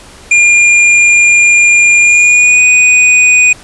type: tone with pitch glide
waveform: square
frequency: 2409 to 2475 Hz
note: D7 to D#7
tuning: +43 to -10 cents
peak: -4 dBFS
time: 0.31-3.53 s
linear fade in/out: 5 ms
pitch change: +47 cents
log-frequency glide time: 2.01-2.62 s
effects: pink hiss -35 dBFS RMS until 3.63 s + resampled to 24000 Hz